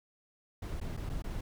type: noise with dropouts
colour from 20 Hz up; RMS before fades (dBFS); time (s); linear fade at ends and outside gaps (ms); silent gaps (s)
brown; -37; 0.62-1.41; 5; 0.802-0.812 / 0.968-0.973 / 1.094-1.097 / 1.222-1.24
effects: none